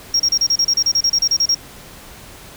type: tone bursts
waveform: sine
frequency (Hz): 5588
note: F8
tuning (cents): 0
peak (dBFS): -10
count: 16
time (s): 0.14-1.547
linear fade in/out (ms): 5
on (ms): 57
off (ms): 33
effects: tanh soft clip ceiling -10 dBFS + pink hiss -39 dBFS RMS until 2.56 s